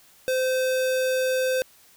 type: tone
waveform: square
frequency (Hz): 516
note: C5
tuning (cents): -24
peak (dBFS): -22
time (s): 0.28-1.62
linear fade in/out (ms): 0
effects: white hiss -55 dBFS RMS until 1.96 s